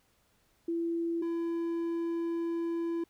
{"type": "tone pair in turn", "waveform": ["sine", "triangle"], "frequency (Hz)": [335.9, 335.9], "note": ["E4", "E4"], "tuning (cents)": [33, 33], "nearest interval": "unison", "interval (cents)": 0, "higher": "neither", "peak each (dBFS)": [-29, -28], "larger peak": "second", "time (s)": [[0.68, 1.22], [1.22, 3.04]], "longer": "second", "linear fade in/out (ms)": 5, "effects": ["pink hiss -70 dBFS RMS until 3.09 s"]}